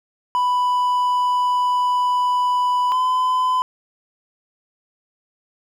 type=tone pair in turn; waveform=triangle; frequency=991 / 1013.6 Hz; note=B5 / B5; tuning=+6 / +45 cents; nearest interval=unison; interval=39 cents; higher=second; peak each=-14 dBFS; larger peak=neither; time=0.35-2.92 / 2.92-3.62 s; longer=first; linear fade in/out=0 ms; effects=none